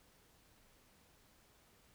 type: silence
effects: pink hiss -68 dBFS RMS until 1.94 s